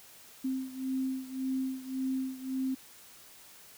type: beating tone pair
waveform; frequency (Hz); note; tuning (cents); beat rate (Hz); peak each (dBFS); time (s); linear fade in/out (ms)
sine; 261.9 / 263.7; C4 / C4; +2 / +14; 1.8; -33 / -36; 0.44-2.75; 10
effects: white hiss -54 dBFS RMS until 3.77 s